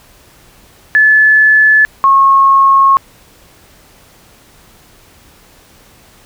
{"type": "tone pair in turn", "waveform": "sine", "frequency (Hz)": [1729, 1089.2], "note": ["A6", "C#6"], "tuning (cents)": [-31, -31], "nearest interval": "minor sixth", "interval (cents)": 800, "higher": "first", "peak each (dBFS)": -4, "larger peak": "neither", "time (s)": [[0.95, 1.85], [2.04, 2.97]], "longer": "second", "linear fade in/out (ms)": 0, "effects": ["pink hiss -44 dBFS RMS until 6.25 s"]}